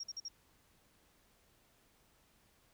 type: tone bursts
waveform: sine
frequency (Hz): 5588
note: F8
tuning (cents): 0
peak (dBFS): -40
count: 4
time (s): 0-0.284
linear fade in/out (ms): 5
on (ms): 35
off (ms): 48
effects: pink hiss -70 dBFS RMS until 2.73 s